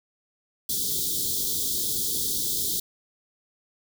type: band-stop noise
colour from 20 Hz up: white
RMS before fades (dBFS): -27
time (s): 0.69-2.8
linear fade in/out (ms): 5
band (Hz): 470 to 3300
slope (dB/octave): 96
effects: none